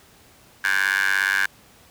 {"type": "tone with high-pass filter", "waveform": "15% pulse", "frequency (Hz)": 97.1, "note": "G2", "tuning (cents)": -16, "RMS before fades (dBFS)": -21, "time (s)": [0.64, 1.46], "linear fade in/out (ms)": 5, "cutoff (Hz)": 1600, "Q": 7, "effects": ["pink hiss -52 dBFS RMS until 1.9 s", "high-pass 60 Hz 12 dB/octave"]}